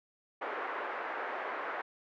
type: band-pass noise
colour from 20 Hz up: white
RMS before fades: -38 dBFS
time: 0.41-1.82 s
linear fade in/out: 10 ms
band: 370 to 1700 Hz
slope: 24 dB/octave
effects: none